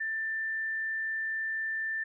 sine tone, 1778 Hz, A6, 18 cents sharp, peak -30 dBFS, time 0-2.04 s, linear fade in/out 10 ms, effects none

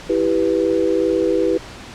sine chord, E minor, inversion none, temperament equal, 329.6 / 392 / 493.9 Hz, E4 / G4 / B4, 0 / 0 / 0 cents, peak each -19 dBFS, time 0.09-1.58 s, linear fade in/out 10 ms, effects pink hiss -36 dBFS RMS until 1.94 s + low-pass 6000 Hz 12 dB/octave

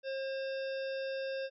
harmonic tone with a mistuned harmonic, 536 Hz, C5, 42 cents sharp, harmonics 1 / 3 / 5 / 7 / 9 / 10, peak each -35 / -45 / -49 / -52 / -54 / -55 dBFS, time 0.03-1.5 s, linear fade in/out 50 ms, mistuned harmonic 7, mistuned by -52 cents, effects none

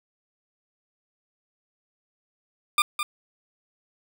20% pulse tone with echo, 1200 Hz, D6, 37 cents sharp, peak -12 dBFS, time 2.78-2.82 s, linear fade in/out 2 ms, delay 210 ms, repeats 1, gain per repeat -8 dB, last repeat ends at 3.03 s, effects none

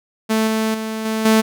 sawtooth tone with level steps, 220 Hz, A3, in tune, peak -11 / -13 / -19 / -15 / -7 dBFS, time 0.29-1.42 s, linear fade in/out 20 ms, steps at 0.47 / 0.74 / 1.05 / 1.25 s, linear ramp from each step 5 ms, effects none

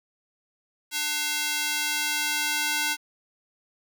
square tone with high-pass filter sweep, 300 Hz, D4, 37 cents sharp, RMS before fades -27 dBFS, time 0.91-2.97 s, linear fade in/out 50 ms, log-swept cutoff 2500 to 1600 Hz, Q 0.71, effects none

